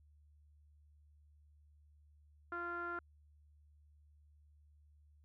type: tone with low-pass filter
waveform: sawtooth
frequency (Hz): 346.2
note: F4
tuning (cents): -15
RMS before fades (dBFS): -42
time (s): 2.52-2.99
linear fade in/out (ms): 2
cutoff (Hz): 1400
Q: 8.1
effects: added 74 Hz sine -63 dBFS peak until 5.24 s